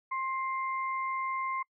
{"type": "tone pair together", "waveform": "sine", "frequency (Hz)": [1059, 2093], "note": ["C6", "C7"], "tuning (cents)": [21, 0], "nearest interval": "octave", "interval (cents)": 1179, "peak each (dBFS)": [-31, -38], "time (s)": [0.11, 1.63], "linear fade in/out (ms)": 10, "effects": ["noise-tail reverb RT60 0.1 s tail -26 dB re dry"]}